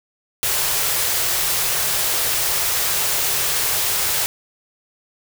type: band-stop noise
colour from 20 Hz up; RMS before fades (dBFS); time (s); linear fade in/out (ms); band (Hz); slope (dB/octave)
white; -20; 0.43-4.26; 0; 170 to 340; 48
effects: none